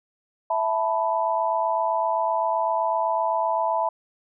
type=chord; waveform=sine; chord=E suspended fourth; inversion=none; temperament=equal; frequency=659.3 / 880 / 987.8 Hz; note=E5 / A5 / B5; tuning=0 / 0 / 0 cents; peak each=-25 dBFS; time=0.5-3.89 s; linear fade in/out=5 ms; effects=none

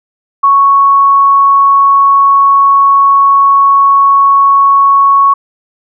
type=tone; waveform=sine; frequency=1108.7 Hz; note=C#6; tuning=in tune; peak=-3 dBFS; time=0.43-5.34 s; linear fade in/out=10 ms; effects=none

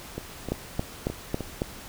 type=two click trains; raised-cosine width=2 ms; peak=-18 / -12 dBFS; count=5 / 5; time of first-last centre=0.18-1.407 / 0.52-1.619 s; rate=3.26 / 3.64 Hz; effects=pink hiss -43 dBFS RMS until 1.88 s

